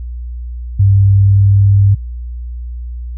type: tone with pitch glide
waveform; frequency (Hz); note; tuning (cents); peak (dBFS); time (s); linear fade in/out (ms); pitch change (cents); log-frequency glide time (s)
sine; 98.7 to 99.62; G2 to G2; +12 to +28; -5; 0.79-1.95; 10; +16; 1.14-1.55
effects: added 60 Hz sine -21 dBFS peak until 3.17 s